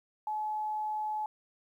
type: tone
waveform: sine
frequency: 855 Hz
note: A5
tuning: 50 cents flat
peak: -31 dBFS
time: 0.27-1.26 s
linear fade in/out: 2 ms
effects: 11-bit